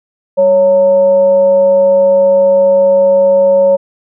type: tone with frequency modulation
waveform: sine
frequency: 554.4 Hz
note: C#5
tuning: in tune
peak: -5 dBFS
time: 0.37-3.77 s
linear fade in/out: 20 ms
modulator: 358 Hz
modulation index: 0.24
effects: none